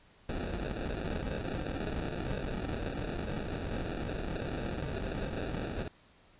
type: noise with sample-and-hold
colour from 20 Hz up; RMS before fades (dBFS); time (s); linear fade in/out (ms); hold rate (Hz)
pink; -36; 0.29-5.88; 5; 1050
effects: pink hiss -62 dBFS RMS until 6.39 s + resampled to 8000 Hz